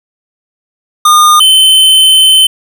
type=tone pair in turn; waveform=square; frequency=1217 / 3067 Hz; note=D#6 / G7; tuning=-39 / -38 cents; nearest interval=octave + major third; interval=1601 cents; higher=second; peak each=-3 dBFS; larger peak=neither; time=1.05-1.4 / 1.4-2.47 s; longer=second; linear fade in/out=5 ms; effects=none